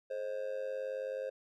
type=tone with amplitude modulation; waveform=triangle; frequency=529 Hz; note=C5; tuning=19 cents sharp; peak=-30 dBFS; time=0.1-1.3 s; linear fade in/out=10 ms; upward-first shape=sine; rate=99.3 Hz; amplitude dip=80%; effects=none